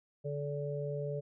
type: harmonic tone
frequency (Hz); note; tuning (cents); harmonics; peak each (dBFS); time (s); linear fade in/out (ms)
144.5; D3; -28; 1 / 3 / 4; -37 / -39 / -40; 0.24-1.21; 20
effects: none